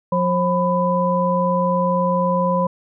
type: tone cluster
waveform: sine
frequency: 178.1 / 534 / 998 Hz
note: F3 / C5 / B5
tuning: +34 / +35 / +18 cents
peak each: -20 dBFS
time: 0.12-2.67 s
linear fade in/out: 5 ms
effects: none